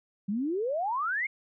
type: exponential sweep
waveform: sine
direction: up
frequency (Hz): 189.6 to 2217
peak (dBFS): -27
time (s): 0.28-1.27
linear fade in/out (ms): 10
effects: none